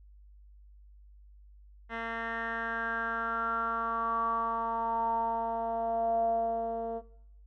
10% pulse tone with low-pass filter sweep, 228.7 Hz, A#3, 33 cents flat, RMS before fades -32 dBFS, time 1.89-7.02 s, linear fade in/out 50 ms, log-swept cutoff 2100 to 560 Hz, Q 7.7, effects noise-tail reverb RT60 0.7 s tail -17 dB re dry + added 50 Hz sine -52 dBFS peak until 7.46 s

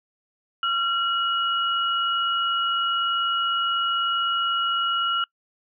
sine tone pair together, 1370.5 / 2904 Hz, F6 / F#7, -33 / -33 cents, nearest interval octave + minor second, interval 1300 cents, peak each -22 / -26 dBFS, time 0.63-5.24 s, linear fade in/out 2 ms, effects noise-tail reverb RT60 0.1 s tail -26 dB re dry

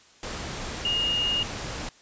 sine tone in noise, 2849 Hz, F7, 34 cents sharp, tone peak -23 dBFS, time 0.85-1.43 s, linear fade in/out 2 ms, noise pink, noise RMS -34 dBFS, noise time 0.23-1.89 s, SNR +8 dB, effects white hiss -55 dBFS RMS until 2.01 s + resampled to 16000 Hz

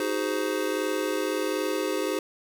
square chord, Ab dominant seventh, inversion second, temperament just, 311.5 / 373.8 / 415.3 / 519.1 Hz, Eb4 / Gb4 / Ab4 / C5, +2 / +18 / 0 / -14 cents, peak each -32 dBFS, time 0-2.19 s, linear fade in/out 2 ms, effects none

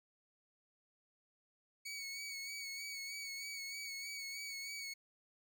20% pulse tone with vibrato, 2235 Hz, C#7, 14 cents sharp, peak -38 dBFS, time 1.85-4.94 s, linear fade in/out 10 ms, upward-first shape sine, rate 3.2 Hz, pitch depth 35 cents each way, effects none

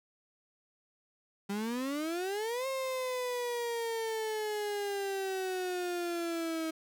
35% pulse exponential two-way sweep, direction up then down, 196 to 536 to 318.9 Hz, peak -31 dBFS, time 1.49-6.71 s, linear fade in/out 10 ms, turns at 2.67 s, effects none

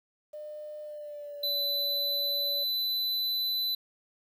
sine tone with pitch glide, 603 to 569.2 Hz, D5 to C#5, +46 to +46 cents, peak -38 dBFS, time 0.33-2.64 s, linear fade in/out 10 ms, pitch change -100 cents, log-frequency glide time 0.84-1.6 s
square tone, 4003 Hz, B7, 23 cents sharp, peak -28 dBFS, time 1.43-3.75 s, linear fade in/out 5 ms
effects 10-bit

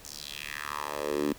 10% pulse tone with high-pass filter sweep, 73.42 Hz, D2, in tune, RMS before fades -34 dBFS, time 0.05-1.33 s, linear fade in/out 0 ms, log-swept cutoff 6400 to 250 Hz, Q 2.8, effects pink hiss -51 dBFS RMS until 1.38 s

